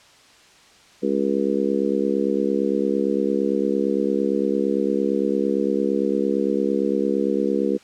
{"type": "harmonic tone", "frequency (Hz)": 68.8, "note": "C#2", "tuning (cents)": -12, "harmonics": [3, 4, 5, 6, 7], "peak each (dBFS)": [-25, -25, -25, -25, -25], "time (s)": [1.02, 7.78], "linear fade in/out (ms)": 20, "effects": ["white hiss -51 dBFS RMS until 7.83 s", "low-pass 6000 Hz 12 dB/octave"]}